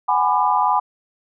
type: chord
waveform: sine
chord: G# half-diminished seventh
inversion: third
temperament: just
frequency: 747.5 / 830.6 / 996.7 / 1196.1 Hz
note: F#5 / G#5 / B5 / D6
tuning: +17 / 0 / +16 / +31 cents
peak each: -23 / -19 / -18 / -23 dBFS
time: 0.08-0.8 s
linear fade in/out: 10 ms
effects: none